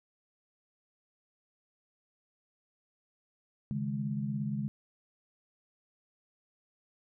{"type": "chord", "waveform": "sine", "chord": "C# suspended second", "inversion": "none", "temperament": "equal", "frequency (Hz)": [138.59, 155.56, 207.7], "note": ["C#3", "D#3", "G#3"], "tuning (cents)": [0, 0, 0], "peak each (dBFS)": [-35, -39, -34], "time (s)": [3.71, 4.68], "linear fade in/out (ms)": 0, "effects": []}